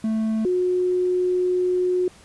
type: tone pair in turn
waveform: triangle / sine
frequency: 220 / 363 Hz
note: A3 / F#4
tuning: 0 / -33 cents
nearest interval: major sixth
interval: 867 cents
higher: second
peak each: -18 dBFS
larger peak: neither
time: 0.04-0.45 / 0.45-2.08 s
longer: second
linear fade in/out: 2 ms
effects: pink hiss -50 dBFS RMS until 2.24 s + resampled to 24000 Hz